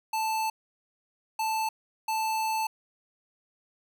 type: tone bursts at uneven times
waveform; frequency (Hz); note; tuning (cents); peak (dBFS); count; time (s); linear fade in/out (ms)
square; 880; A5; 0; -27; 3; 0.13-0.5 / 1.39-1.69 / 2.08-2.67; 5
effects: none